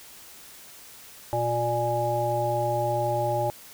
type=harmonic tone; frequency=118.7 Hz; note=A#2; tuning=32 cents sharp; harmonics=1 / 3 / 5 / 7; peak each=-30 / -32 / -27 / -27 dBFS; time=1.33-3.5 s; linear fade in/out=0 ms; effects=white hiss -47 dBFS RMS until 3.73 s